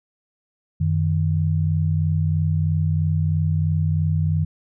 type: tone pair together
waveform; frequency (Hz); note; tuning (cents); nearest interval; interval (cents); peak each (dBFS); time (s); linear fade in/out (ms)
sine; 92.5 / 155.56; F#2 / D#3; 0 / 0; major sixth; 900; -20 / -20; 0.8-4.45; 10
effects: none